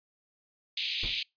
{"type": "band-pass noise", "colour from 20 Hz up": "white", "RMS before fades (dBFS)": -33, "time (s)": [0.77, 1.23], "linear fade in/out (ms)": 5, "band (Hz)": [2400, 4300], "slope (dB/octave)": 48}
{"type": "noise with exponential decay", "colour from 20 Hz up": "brown", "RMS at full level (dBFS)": -33, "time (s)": [1.03, 1.21], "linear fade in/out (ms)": 5, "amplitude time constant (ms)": 39}
{"effects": ["noise-tail reverb RT60 0.2 s tail -26 dB re dry", "resampled to 11025 Hz"]}